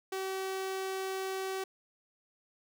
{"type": "tone", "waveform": "sawtooth", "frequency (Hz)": 381.8, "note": "G4", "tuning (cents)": -46, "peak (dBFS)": -30, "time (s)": [0.12, 1.64], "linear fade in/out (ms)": 5, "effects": []}